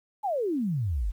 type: exponential sweep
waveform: sine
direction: down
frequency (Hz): 880 to 42.08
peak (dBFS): -25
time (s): 0.23-1.12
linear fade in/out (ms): 20
effects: 10-bit